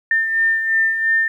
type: beating tone pair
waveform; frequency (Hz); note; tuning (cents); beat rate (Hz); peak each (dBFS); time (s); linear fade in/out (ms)
sine; 1799 / 1801.9; A6 / A6; +38 / +41; 2.9; -15 / -24; 0.11-1.28; 2
effects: 9-bit